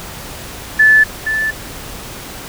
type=tone pair in turn; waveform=sine; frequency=1741 / 1752.1 Hz; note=A6 / A6; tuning=-19 / -8 cents; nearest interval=unison; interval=11 cents; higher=second; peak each=-5 / -14 dBFS; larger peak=first; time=0.79-1.04 / 1.26-1.51 s; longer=neither; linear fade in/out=10 ms; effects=pink hiss -30 dBFS RMS until 2.48 s